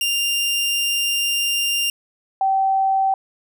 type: tone pair in turn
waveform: sawtooth / sine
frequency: 2794 / 772.8 Hz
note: F7 / G5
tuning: 0 / -25 cents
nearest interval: octave + minor seventh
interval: 2225 cents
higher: first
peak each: -15 dBFS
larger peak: neither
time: 0.01-1.9 / 2.41-3.14 s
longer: first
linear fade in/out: 2 ms
effects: none